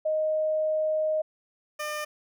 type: tone pair in turn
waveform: sine / 15% pulse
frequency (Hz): 622.3 / 602.1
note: D#5 / D5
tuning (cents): 0 / +43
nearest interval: minor second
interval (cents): 57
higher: first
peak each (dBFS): -23 / -24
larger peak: first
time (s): 0.05-1.22 / 1.79-2.05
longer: first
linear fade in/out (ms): 10
effects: none